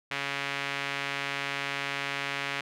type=tone with band-pass filter; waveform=sawtooth; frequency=140 Hz; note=C#3; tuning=18 cents sharp; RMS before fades=-33 dBFS; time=0.11-2.61 s; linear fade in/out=5 ms; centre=2300 Hz; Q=1.6; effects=none